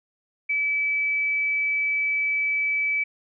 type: tone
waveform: sine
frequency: 2300 Hz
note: D7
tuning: 37 cents flat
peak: -21 dBFS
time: 0.49-3.04 s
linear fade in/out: 10 ms
effects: none